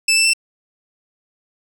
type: tone with pitch steps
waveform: 20% pulse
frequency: 2637 / 2658 / 2680 Hz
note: E7 / E7 / E7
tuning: 0 / +14 / +28 cents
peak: -7 dBFS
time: 0.08-0.335 s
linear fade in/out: 5 ms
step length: 85 ms
effects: none